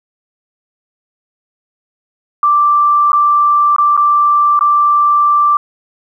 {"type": "tone with dropouts", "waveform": "sine", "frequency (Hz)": 1174.7, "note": "D6", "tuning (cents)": 0, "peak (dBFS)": -7, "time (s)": [2.43, 5.57], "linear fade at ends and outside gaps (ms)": 2, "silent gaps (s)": [[3.119, 3.13], [3.763, 3.783], [3.967, 3.975], [4.592, 4.609]], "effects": ["8-bit"]}